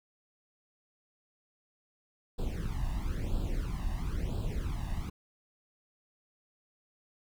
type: noise with flanger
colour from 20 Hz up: brown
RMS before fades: -33 dBFS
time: 2.38-5.1 s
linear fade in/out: 10 ms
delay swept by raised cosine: 0.24 to 1.1 ms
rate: 1 Hz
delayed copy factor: +0.9
effects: none